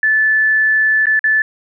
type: tone with dropouts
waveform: sine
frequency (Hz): 1744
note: A6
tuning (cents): -16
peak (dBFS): -10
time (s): 0.03-1.42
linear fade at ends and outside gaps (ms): 2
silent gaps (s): 1.057-1.068 / 1.193-1.241
effects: none